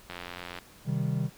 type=click train; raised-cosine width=0.3 ms; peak=-22 dBFS; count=44; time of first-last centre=0.1-0.587 s; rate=88.3 Hz
type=chord; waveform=triangle; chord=C minor; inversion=none; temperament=equal with one note detuned; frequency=130.81 / 155.56 / 194.53 Hz; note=C3 / Eb3 / G3; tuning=0 / 0 / -13 cents; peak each=-28 / -28 / -31 dBFS; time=0.85-1.3 s; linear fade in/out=50 ms
effects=pink hiss -54 dBFS RMS until 1.37 s